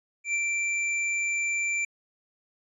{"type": "tone with ADSR envelope", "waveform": "square", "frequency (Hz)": 2349, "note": "D7", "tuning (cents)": 0, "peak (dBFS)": -24, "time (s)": [0.24, 1.85], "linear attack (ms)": 100, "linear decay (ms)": 37, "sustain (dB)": -2, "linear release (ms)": 5, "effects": ["resampled to 24000 Hz"]}